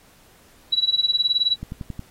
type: tone with tremolo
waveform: sine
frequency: 3919 Hz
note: B7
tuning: 14 cents flat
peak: -14 dBFS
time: 0.72-1.56 s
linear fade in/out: 10 ms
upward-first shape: sine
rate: 19 Hz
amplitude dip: 90%
type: click train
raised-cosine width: 5 ms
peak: -18 dBFS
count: 5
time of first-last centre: 1.63-1.994 s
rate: 11 Hz
effects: pink hiss -54 dBFS RMS until 2.1 s + AAC 48 kbps